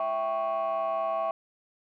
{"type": "chord", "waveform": "sine", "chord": "C# diminished", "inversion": "first", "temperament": "equal", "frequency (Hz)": [659.3, 784, 1108.7], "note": ["E5", "G5", "C#6"], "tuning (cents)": [0, 0, 0], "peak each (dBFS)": [-27, -32, -30], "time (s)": [0, 1.31], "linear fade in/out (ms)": 2, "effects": ["tanh soft clip ceiling -22 dBFS"]}